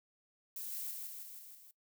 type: noise with echo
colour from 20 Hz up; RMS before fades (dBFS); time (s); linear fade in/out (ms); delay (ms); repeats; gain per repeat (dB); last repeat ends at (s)
violet; -43; 0.56-0.91; 2; 160; 5; -3; 1.71
effects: noise-tail reverb RT60 0.1 s tail -18 dB re dry